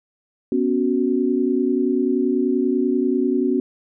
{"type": "chord", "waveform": "sine", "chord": "B suspended second", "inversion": "none", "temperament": "equal", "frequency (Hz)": [246.9, 277.2, 370], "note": ["B3", "C#4", "F#4"], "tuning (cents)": [0, 0, 0], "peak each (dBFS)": -21, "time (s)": [0.52, 3.6], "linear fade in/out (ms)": 2, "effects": []}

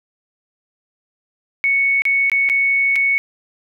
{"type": "tone with dropouts", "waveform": "sine", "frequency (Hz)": 2217, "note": "C#7", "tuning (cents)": 0, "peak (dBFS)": -13, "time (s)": [1.64, 3.18], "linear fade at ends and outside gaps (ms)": 0, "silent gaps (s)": [[2.02, 2.053], [2.298, 2.317], [2.49, 2.498], [2.957, 2.961]], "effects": []}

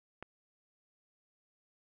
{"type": "click", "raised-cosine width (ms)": 0.5, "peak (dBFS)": -28, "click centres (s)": 0.226, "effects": []}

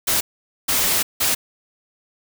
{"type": "noise bursts at uneven times", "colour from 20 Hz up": "white", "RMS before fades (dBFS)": -19, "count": 3, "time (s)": [[0.07, 0.21], [0.68, 1.03], [1.2, 1.35]], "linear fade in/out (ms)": 10, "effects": []}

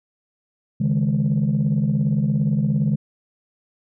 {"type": "chord", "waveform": "sine", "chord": "C# suspended second", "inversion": "none", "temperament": "just", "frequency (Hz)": [138.59, 155.92, 207.9], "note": ["C#3", "D#3", "G#3"], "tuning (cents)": [0, 4, 2], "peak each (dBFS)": -20, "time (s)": [0.8, 2.96], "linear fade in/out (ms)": 10, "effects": ["tanh soft clip ceiling -12 dBFS"]}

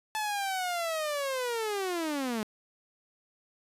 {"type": "linear sweep", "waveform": "sawtooth", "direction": "down", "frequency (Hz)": [872, 207.7], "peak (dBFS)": -26, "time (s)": [0.15, 2.43], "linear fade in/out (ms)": 0, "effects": ["resampled to 32000 Hz"]}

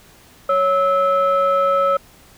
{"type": "tone pair together", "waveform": "sine", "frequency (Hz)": [554.4, 1303.4], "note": ["C#5", "E6"], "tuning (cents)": [0, -20], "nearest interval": "octave + minor third", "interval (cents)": 1480, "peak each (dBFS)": -15, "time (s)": [0.49, 1.97], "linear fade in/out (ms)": 5, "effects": ["tanh soft clip ceiling -9 dBFS", "pink hiss -48 dBFS RMS until 2.37 s"]}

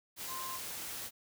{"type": "tone in noise", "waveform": "sine", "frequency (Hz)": 1046.5, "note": "C6", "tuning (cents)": 0, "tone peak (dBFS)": -41, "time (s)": [0.27, 0.6], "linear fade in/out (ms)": 50, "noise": "white", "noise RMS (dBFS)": -42, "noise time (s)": [0.16, 1.11], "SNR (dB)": -2, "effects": []}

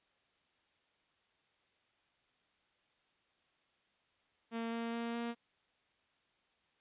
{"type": "tone with pitch steps", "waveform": "sawtooth", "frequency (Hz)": [229.4, 231.3, 233.1, 235], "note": ["A#3", "A#3", "A#3", "A#3"], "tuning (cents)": [-28, -13, 0, 14], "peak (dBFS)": -33, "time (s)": [4.51, 5.35], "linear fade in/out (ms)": 50, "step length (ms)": 210, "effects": ["white hiss -75 dBFS RMS until 6.8 s", "resampled to 8000 Hz"]}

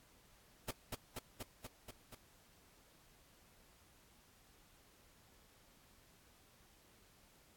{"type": "noise with echo", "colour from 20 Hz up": "pink", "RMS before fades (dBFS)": -40, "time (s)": [0.68, 0.71], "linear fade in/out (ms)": 5, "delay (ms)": 240, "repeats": 6, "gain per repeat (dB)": -2, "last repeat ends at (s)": 2.15, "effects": ["pink hiss -67 dBFS RMS until 7.56 s", "AAC 64 kbps"]}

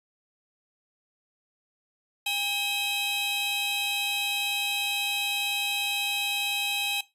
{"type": "tone cluster", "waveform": "45% pulse", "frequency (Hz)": [812, 2555, 3166, 3903], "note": ["G#5", "D#7", "G7", "B7"], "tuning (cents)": [-39, 45, 17, -21], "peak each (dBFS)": [-36, -30, -31, -32], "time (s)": [2.26, 7.01], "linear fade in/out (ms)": 5, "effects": ["noise-tail reverb RT60 0.2 s tail -17 dB re dry", "resampled to 32000 Hz"]}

